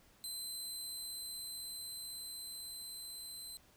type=tone with level ramp; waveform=20% pulse; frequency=4069 Hz; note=C8; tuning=49 cents flat; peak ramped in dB=-35 to -40 dBFS; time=0.24-3.57 s; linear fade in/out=0 ms; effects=pink hiss -66 dBFS RMS until 3.76 s